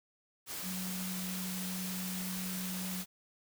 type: tone in noise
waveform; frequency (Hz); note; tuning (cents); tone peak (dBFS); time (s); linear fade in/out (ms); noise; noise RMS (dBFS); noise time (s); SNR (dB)
sine; 185; F#3; 0; -38; 0.62-3.05; 50; white; -41; 0.46-3.06; 0
effects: none